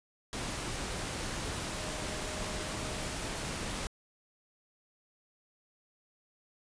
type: tone in noise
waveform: sine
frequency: 616 Hz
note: D#5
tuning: 17 cents flat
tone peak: -47 dBFS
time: 1.71-3.15 s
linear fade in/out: 0 ms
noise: pink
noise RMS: -37 dBFS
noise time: 0.33-3.87 s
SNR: -13 dB
effects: resampled to 22050 Hz